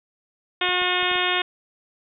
harmonic tone, 361.1 Hz, F#4, 42 cents flat, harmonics 1 / 2 / 3 / 4 / 5 / 6 / 7 / 8 / 9 / 10, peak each -29 / -29 / -29 / -29 / -29 / -29 / -29 / -29 / -29 / -29 dBFS, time 0.61-1.42 s, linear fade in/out 5 ms
clicks, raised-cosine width 2 ms, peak -29 dBFS, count 5, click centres 0.69 / 0.818 / 1.028 / 1.115 / 1.156 s
effects none

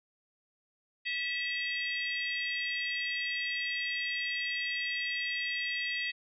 harmonic tone with a mistuned harmonic, 650 Hz, E5, 24 cents flat, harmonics 3 / 4 / 5 / 6 / 7, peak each -35 / -35 / -41 / -43 / -44 dBFS, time 1.05-6.12 s, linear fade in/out 20 ms, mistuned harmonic 6, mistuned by -59 cents, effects none

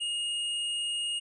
square tone, 2856 Hz, F7, 38 cents sharp, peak -30 dBFS, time 0-1.2 s, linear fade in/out 20 ms, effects resampled to 22050 Hz

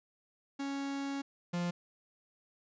45% pulse tone pair in turn, 277.2 / 174.63 Hz, C#4 / F3, 0 / 0 cents, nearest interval minor sixth, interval 800 cents, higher first, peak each -35 / -32 dBFS, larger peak second, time 0.59-1.22 / 1.53-1.71 s, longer first, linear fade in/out 10 ms, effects resampled to 16000 Hz

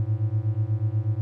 triangle beating tone pair, 103.83 / 112.03 Hz, G#2 / A2, 0 / +32 cents, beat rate 8.2 Hz, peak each -23 dBFS, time 0-1.21 s, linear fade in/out 0 ms, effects none

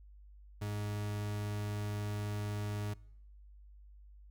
40% pulse tone, 103.83 Hz, G#2, in tune, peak -35 dBFS, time 0.61-2.94 s, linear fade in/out 10 ms, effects noise-tail reverb RT60 0.8 s tail -25 dB re dry + added 50 Hz sine -53 dBFS peak until 4.3 s

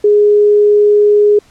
sine tone, 415.3 Hz, G#4, in tune, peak -5 dBFS, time 0.04-1.39 s, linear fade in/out 5 ms, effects pink hiss -48 dBFS RMS until 1.5 s + low-pass 9000 Hz 12 dB/octave

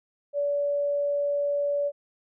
sine tone, 574 Hz, D5, 40 cents flat, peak -23 dBFS, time 0.33-1.92 s, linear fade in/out 50 ms, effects none

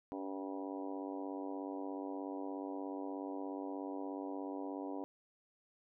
harmonic tone with a mistuned harmonic, 96.8 Hz, G2, 21 cents flat, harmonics 3 / 4 / 5 / 6 / 7 / 8 / 9 / 10, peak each -42 / -48 / -49 / -51 / -51 / -51 / -56 / -52 dBFS, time 0.12-5.04 s, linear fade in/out 0 ms, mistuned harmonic 3, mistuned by -31 cents, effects none

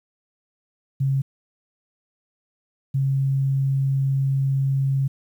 sine tone pair in turn, 135.9 / 135.9 Hz, C#3 / C#3, -34 / -34 cents, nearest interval unison, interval 0 cents, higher neither, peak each -18 dBFS, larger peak neither, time 1-1.22 / 2.94-5.08 s, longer second, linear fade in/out 10 ms, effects 9-bit

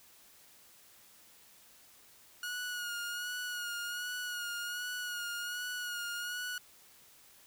sawtooth tone with vibrato, 1446 Hz, F#6, 40 cents flat, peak -33 dBFS, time 2.43-6.58 s, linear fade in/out 2 ms, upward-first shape sine, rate 1.3 Hz, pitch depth 34 cents each way, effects white hiss -60 dBFS RMS until 7.46 s

